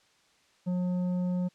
sine tone with tanh clipping, 180 Hz, F#3, 47 cents flat, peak -28 dBFS, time 0.66-1.49 s, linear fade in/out 20 ms, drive 8 dB, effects white hiss -65 dBFS RMS until 1.54 s + low-pass 6000 Hz 12 dB/octave

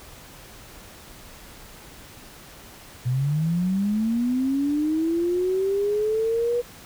sine linear sweep, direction up, 120.2 to 486.4 Hz, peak -20 dBFS, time 3.05-6.62 s, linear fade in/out 20 ms, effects pink hiss -45 dBFS RMS until 6.85 s

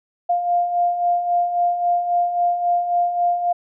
sine beating tone pair, 698.5 / 702.2 Hz, F5 / F5, 0 / +9 cents, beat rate 3.7 Hz, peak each -25 / -17 dBFS, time 0.29-3.53 s, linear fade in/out 10 ms, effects none

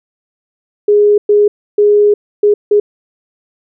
sine tone bursts at uneven times, 414.3 Hz, G#4, 4 cents flat, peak -5 dBFS, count 5, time 0.88-1.18 / 1.29-1.48 / 1.78-2.14 / 2.43-2.54 / 2.71-2.8 s, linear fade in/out 5 ms, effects none

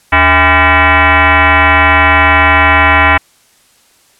sine tone with frequency modulation, 443.1 Hz, A4, 12 cents sharp, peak -4 dBFS, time 0.12-3.18 s, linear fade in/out 10 ms, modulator 364 Hz, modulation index 5.7, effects white hiss -49 dBFS RMS until 4.19 s + low-pass 11000 Hz 12 dB/octave

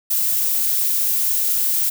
violet noise, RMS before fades -19 dBFS, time 0.1-1.9 s, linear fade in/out 10 ms, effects none

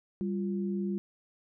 sine tone pair together, 196.48 / 349.2 Hz, G3 / F4, +4 / 0 cents, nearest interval minor seventh, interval 996 cents, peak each -30 / -36 dBFS, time 0.21-0.98 s, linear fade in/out 0 ms, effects none

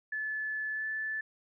sine tone with pitch glide, 1731 to 1746.1 Hz, A6 to A6, -29 to -14 cents, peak -32 dBFS, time 0.12-1.21 s, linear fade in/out 5 ms, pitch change +15 cents, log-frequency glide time 0.73-0.86 s, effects none

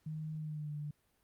sine tone with pitch glide, 155.56 to 148.28 Hz, D#3 to D3, 0 to +17 cents, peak -38 dBFS, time 0.06-0.91 s, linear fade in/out 5 ms, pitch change -83 cents, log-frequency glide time 0.38-0.73 s, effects pink hiss -75 dBFS RMS until 1.23 s + Opus 48 kbps

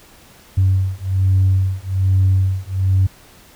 sine beating tone pair, 94.3 / 95.5 Hz, F#2 / G2, +33 / -45 cents, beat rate 1.2 Hz, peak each -15 dBFS, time 0.57-3.07 s, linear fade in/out 10 ms, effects tanh soft clip ceiling -7 dBFS + pink hiss -46 dBFS RMS until 3.55 s

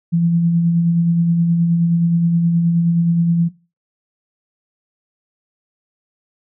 sine tone with tremolo, 169.2 Hz, E3, 45 cents sharp, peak -11 dBFS, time 0.12-3.49 s, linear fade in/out 20 ms, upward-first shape sine, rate 9.5 Hz, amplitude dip 35%, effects noise-tail reverb RT60 0.3 s tail -17 dB re dry

